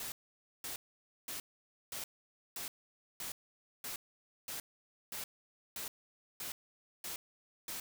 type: noise bursts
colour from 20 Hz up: white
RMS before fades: -42 dBFS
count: 13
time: 0-7.8 s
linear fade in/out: 2 ms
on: 120 ms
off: 520 ms
effects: none